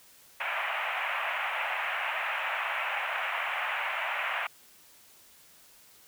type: band-pass noise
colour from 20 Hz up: white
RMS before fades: -32 dBFS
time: 0.4-4.47 s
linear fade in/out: 5 ms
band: 620 to 2700 Hz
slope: 48 dB/octave
effects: white hiss -57 dBFS RMS until 6.07 s